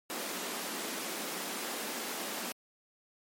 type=high-pass noise; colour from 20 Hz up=pink; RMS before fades=-38 dBFS; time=0.1-2.52 s; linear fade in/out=0 ms; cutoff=200 Hz; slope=48 dB/octave; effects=MP3 64 kbps